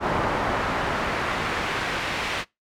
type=noise with band-pass filter sweep; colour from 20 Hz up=brown; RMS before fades=-26 dBFS; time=0-2.45 s; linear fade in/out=50 ms; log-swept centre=1000 to 2600 Hz; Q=0.95; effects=noise-tail reverb RT60 0.2 s tail -23 dB re dry